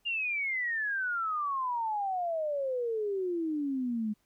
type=exponential sweep; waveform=sine; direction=down; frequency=2837 to 207.7 Hz; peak=-29 dBFS; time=0.05-4.14 s; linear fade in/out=20 ms; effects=pink hiss -73 dBFS RMS until 4.25 s